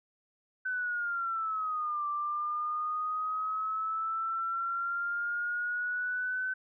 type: exponential two-way sweep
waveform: sine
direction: down then up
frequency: 1522 to 1174.7 to 1522 Hz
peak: -30 dBFS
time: 0.65-6.54 s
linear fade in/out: 10 ms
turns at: 2.07 s
effects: none